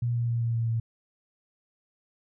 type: tone with pitch steps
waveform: sine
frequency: 119.6 / 118.5 / 117.41 / 116.33 / 115.26 / 114.2 Hz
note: A#2 / A#2 / A#2 / A#2 / A#2 / A#2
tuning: +45 / +29 / +13 / -3 / -19 / -35 cents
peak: -24 dBFS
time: 0.02-0.8 s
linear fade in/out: 5 ms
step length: 130 ms
effects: none